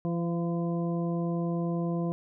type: harmonic tone with a mistuned harmonic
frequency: 170 Hz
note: F3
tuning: 46 cents flat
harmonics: 1 / 2 / 3 / 4 / 6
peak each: -28 / -34 / -38 / -40 / -44 dBFS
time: 0.05-2.12 s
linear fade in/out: 0 ms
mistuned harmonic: 4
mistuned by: +19 cents
effects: none